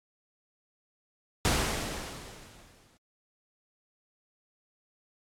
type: noise with exponential decay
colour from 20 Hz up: pink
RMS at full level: -24 dBFS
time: 1.45-2.97 s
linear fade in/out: 0 ms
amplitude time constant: 330 ms
effects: low-pass 10000 Hz 12 dB/octave + AAC 64 kbps